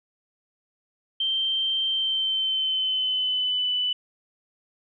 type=tone with pitch glide; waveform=sine; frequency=3136 to 2987 Hz; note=G7 to F#7; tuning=0 to +16 cents; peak=-22 dBFS; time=1.2-3.93 s; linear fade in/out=5 ms; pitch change=-84 cents; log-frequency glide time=1.88-3.71 s; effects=none